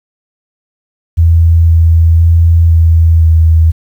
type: tone with pitch steps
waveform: sine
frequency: 83 / 82.4 / 83.5 / 82.2 / 81 Hz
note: E2 / E2 / E2 / E2 / E2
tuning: +12 / 0 / +23 / -4 / -30 cents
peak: -3 dBFS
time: 1.17-3.72 s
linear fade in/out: 20 ms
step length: 510 ms
effects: 7-bit